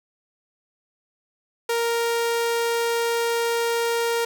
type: tone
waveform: sawtooth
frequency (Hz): 466.2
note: A#4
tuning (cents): 0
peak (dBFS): -17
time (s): 1.69-4.25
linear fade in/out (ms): 5
effects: none